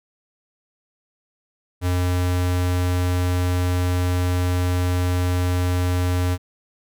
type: tone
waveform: square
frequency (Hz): 90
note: F#2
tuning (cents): -47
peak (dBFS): -19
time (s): 1.81-6.38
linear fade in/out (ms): 50
effects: none